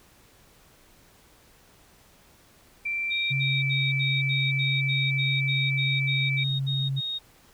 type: tone with pitch glide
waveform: sine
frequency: 2349 to 2317 Hz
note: D7 to D7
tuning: 0 to -24 cents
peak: -26 dBFS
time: 2.85-6.44 s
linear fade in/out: 10 ms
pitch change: -24 cents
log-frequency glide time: 3.31-3.71 s
type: tone bursts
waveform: sine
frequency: 3729 Hz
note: A#7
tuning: in tune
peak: -28 dBFS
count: 14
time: 3.1-7.191 s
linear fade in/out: 20 ms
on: 230 ms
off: 67 ms
type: tone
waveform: sine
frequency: 135.8 Hz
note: C#3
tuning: 35 cents flat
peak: -25 dBFS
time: 3.3-7.01 s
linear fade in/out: 20 ms
effects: pink hiss -57 dBFS RMS until 7.53 s